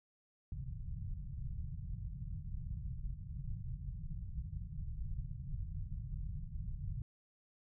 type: low-pass noise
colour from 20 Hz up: pink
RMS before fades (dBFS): -42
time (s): 0.52-7.02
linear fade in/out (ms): 2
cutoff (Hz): 160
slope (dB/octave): 48
effects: none